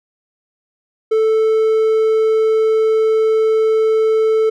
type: tone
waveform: triangle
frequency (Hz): 440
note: A4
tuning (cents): 0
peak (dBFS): -9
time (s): 1.11-4.5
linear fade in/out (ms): 10
effects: none